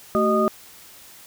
sine tone cluster, 221 / 380.4 / 618 / 1232 Hz, A3 / F#4 / D#5 / D#6, +8 / +48 / -12 / -17 cents, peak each -22 dBFS, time 0.15-0.48 s, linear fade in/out 0 ms, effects white hiss -46 dBFS RMS until 1.26 s

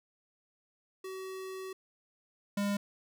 square tone pair in turn, 378.6 / 202.4 Hz, F#4 / G#3, +40 / -44 cents, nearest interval major seventh, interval 1084 cents, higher first, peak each -40 / -30 dBFS, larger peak second, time 1.04-1.73 / 2.57-2.77 s, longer first, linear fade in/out 5 ms, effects none

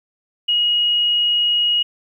sine tone, 2890 Hz, F#7, 41 cents flat, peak -14 dBFS, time 0.48-1.83 s, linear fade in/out 10 ms, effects 9-bit

